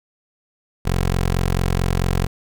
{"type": "tone", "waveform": "15% pulse", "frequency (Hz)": 44.54, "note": "F1", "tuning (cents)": 35, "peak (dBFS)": -11, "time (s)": [0.85, 2.27], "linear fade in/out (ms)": 10, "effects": []}